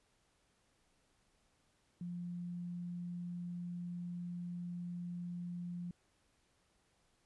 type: tone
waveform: sine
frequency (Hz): 175.2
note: F3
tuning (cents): +6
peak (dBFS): -40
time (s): 2.01-5.91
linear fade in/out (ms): 2
effects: pink hiss -75 dBFS RMS until 7.25 s + resampled to 24000 Hz